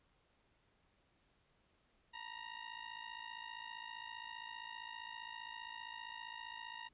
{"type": "ring-modulated tone", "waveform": "15% pulse", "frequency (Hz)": 938, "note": "A#5", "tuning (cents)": 11, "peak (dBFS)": -37, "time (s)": [2.13, 6.89], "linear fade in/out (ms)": 20, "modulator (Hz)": 27.6, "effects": ["pink hiss -75 dBFS RMS until 6.93 s", "resampled to 8000 Hz"]}